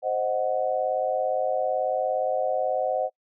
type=chord; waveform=sine; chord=C diminished; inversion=none; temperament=equal; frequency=523.3 / 622.3 / 740 Hz; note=C5 / Eb5 / Gb5; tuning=0 / 0 / 0 cents; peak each=-27 dBFS; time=0.02-3.1 s; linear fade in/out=50 ms; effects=noise-tail reverb RT60 0.1 s tail -26 dB re dry